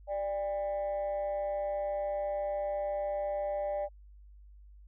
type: tone pair together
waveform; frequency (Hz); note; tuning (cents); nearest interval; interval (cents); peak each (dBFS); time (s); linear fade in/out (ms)
sine; 592 / 802; D5 / G5; +14 / +39; perfect fourth; 525; -30 / -36; 0.07-3.89; 50
effects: tanh soft clip ceiling -27 dBFS + added 50 Hz sine -51 dBFS peak until 4.87 s